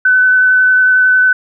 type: tone with vibrato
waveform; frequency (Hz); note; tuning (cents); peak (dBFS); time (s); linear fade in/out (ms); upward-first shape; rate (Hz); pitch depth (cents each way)
sine; 1509; F#6; +34; -6; 0.05-1.33; 5; sine; 11; 10
effects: none